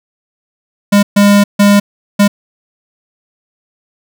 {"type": "tone bursts at uneven times", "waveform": "square", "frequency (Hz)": 203, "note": "G#3", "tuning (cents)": -39, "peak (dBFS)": -5, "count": 4, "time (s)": [[0.92, 1.03], [1.16, 1.44], [1.59, 1.8], [2.19, 2.28]], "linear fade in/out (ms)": 10, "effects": []}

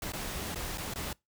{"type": "noise with dropouts", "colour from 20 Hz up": "pink", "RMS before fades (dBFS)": -37, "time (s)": [0.02, 1.13], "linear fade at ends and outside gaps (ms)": 2, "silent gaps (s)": [[0.121, 0.134], [0.546, 0.557], [0.775, 0.781], [0.938, 0.958]], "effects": ["noise-tail reverb RT60 0.2 s tail -24 dB re dry"]}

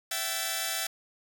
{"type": "tone cluster", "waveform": "5% pulse", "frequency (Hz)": [664, 770, 1755], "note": ["E5", "G5", "A6"], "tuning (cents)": [12, -31, -5], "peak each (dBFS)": -23, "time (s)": [0.11, 0.87], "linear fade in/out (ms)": 5, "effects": []}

